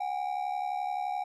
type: ring-modulated tone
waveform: triangle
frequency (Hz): 772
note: G5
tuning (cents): -27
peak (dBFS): -25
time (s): 0-1.24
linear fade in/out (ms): 10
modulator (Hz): 35.8
effects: none